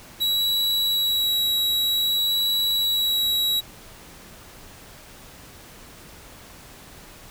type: tone with vibrato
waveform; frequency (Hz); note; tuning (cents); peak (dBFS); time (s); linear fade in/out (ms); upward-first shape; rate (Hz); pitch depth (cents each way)
45% pulse; 3892; B7; -26; -19; 0.2-3.61; 20; sine; 0.53; 8
effects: pink hiss -45 dBFS RMS until 7.3 s